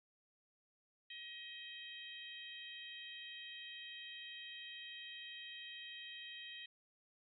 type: harmonic tone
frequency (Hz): 633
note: D#5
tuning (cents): +30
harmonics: 3 / 4 / 5 / 6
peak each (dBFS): -54 / -55 / -51 / -56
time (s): 1.1-6.66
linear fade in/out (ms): 5
effects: none